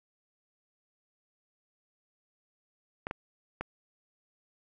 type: clicks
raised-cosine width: 0.5 ms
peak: -19 dBFS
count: 3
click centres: 3.069 / 3.111 / 3.61 s
effects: none